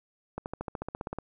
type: accelerating click train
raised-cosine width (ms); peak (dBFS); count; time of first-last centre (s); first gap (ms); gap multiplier
1; -20; 13; 0.38-1.186; 79; 0.97
effects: none